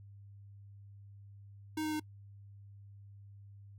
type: tone with pitch steps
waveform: square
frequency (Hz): 311.1 / 308.8 / 306.5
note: D#4 / D#4 / D#4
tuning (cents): 0 / -13 / -26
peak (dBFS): -34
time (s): 1.77-1.998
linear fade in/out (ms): 5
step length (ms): 76
effects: noise-tail reverb RT60 0.1 s tail -25 dB re dry + added 100 Hz sine -51 dBFS peak until 3.78 s